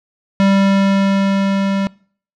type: tone with level ramp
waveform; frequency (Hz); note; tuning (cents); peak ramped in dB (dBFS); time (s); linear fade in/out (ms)
square; 196; G3; 0; -10 to -16; 0.4-1.87; 0
effects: noise-tail reverb RT60 0.5 s tail -24 dB re dry + low-pass 4000 Hz 12 dB/octave